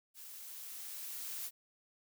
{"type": "noise with level ramp", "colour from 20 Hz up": "blue", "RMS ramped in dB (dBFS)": [-51, -41], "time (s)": [0.14, 1.51], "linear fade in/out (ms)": 50, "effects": []}